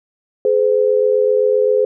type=tone pair together; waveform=sine; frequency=422.3 / 510 Hz; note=G#4 / C5; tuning=+29 / -44 cents; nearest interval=minor third; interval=327 cents; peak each=-14 dBFS; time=0.45-1.85 s; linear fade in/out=2 ms; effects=none